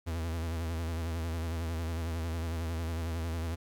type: tone with vibrato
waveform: 45% pulse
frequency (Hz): 82.41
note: E2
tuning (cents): 0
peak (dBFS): -32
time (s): 0.06-3.56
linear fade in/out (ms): 20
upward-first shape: sine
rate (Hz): 11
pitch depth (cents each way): 65
effects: 12-bit